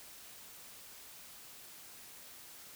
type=silence; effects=white hiss -53 dBFS RMS until 2.75 s